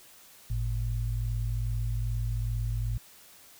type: tone pair together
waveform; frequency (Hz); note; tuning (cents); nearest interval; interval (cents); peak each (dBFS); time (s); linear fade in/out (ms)
sine; 50.35 / 112.8; G1 / A2; +47 / +44; octave + major second; 1397; -30 / -30; 0.5-2.98; 5
effects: white hiss -54 dBFS RMS until 3.59 s